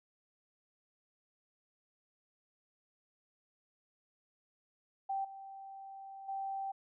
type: tone with level steps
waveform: sine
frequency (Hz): 780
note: G5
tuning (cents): -9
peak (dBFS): -33 / -46 / -36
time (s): 5.09-6.72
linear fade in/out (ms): 10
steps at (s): 5.24 / 6.28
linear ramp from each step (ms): 10
effects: none